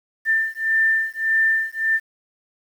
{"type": "beating tone pair", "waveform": "sine", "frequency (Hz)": [1786, 1787.7], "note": ["A6", "A6"], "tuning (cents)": [25, 27], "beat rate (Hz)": 1.7, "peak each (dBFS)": -20, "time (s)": [0.25, 2], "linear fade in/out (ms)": 50, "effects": ["8-bit"]}